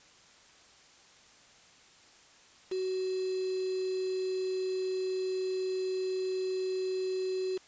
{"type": "tone with quantisation", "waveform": "sine", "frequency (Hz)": 374, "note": "F#4", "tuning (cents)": 19, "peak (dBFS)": -30, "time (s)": [2.71, 7.58], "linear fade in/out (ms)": 10, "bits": 7, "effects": ["white hiss -58 dBFS RMS until 7.67 s", "resampled to 16000 Hz"]}